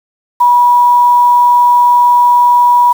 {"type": "tone with quantisation", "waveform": "sine", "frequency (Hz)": 971, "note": "B5", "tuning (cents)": -30, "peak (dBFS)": -4, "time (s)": [0.4, 2.93], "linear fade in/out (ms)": 10, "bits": 5, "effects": []}